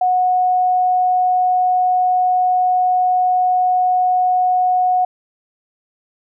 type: tone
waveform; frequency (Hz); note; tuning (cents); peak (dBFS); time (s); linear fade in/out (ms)
sine; 732; F#5; -19; -12; 0.01-5.05; 5
effects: none